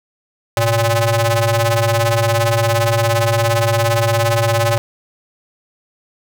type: ring-modulated tone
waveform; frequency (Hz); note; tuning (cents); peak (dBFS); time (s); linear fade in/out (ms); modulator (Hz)
sawtooth; 233.1; A#3; 0; -6; 0.57-4.78; 0; 341
effects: none